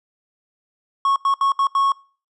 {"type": "tone bursts at uneven times", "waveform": "triangle", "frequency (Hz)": 1100, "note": "C#6", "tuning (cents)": -14, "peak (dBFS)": -13, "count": 5, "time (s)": [[1.05, 1.16], [1.25, 1.34], [1.41, 1.52], [1.59, 1.67], [1.75, 1.92]], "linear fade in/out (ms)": 2, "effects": ["noise-tail reverb RT60 0.4 s tail -24 dB re dry", "resampled to 24000 Hz"]}